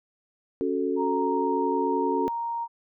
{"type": "chord", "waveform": "sine", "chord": "F# minor", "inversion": "second", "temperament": "equal", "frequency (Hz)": [277.2, 370, 440], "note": ["C#4", "F#4", "A4"], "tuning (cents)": [0, 0, 0], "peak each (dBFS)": -28, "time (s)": [0.61, 2.28], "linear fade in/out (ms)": 0}
{"type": "tone", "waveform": "sine", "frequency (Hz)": 932.3, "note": "A#5", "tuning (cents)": 0, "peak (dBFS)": -27, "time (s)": [0.96, 2.68], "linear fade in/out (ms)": 50}
{"effects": []}